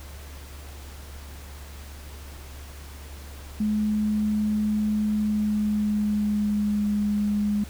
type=tone with pitch glide; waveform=sine; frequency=212.2 to 207.2 Hz; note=G#3 to G#3; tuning=+38 to -4 cents; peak=-21 dBFS; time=3.6-7.64 s; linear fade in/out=5 ms; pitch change=-42 cents; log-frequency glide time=5.04-6.96 s; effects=added 71 Hz sine -39 dBFS peak until 7.69 s + pink hiss -46 dBFS RMS until 7.69 s